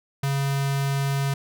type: tone with notch filter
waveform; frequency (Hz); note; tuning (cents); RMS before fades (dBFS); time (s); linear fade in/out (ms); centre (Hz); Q
square; 138.59; C#3; 0; -24; 0.23-1.34; 5; 310; 0.78
effects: none